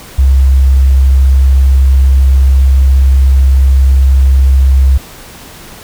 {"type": "tone", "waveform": "sine", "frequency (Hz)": 66.7, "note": "C2", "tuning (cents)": 34, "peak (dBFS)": -3, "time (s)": [0.18, 4.98], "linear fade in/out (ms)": 10, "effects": ["pink hiss -32 dBFS RMS until 5.83 s"]}